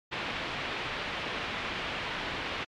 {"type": "low-pass noise", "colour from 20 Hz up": "white", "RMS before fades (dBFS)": -35, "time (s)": [0.11, 2.65], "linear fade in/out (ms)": 20, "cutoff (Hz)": 3200, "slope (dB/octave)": 24, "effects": ["MP3 96 kbps"]}